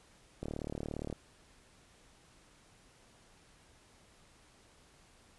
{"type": "click train", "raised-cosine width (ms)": 2, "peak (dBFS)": -25, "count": 27, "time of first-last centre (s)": [0.43, 1.127], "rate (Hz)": 37.3, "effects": ["pink hiss -63 dBFS RMS until 5.38 s", "resampled to 24000 Hz"]}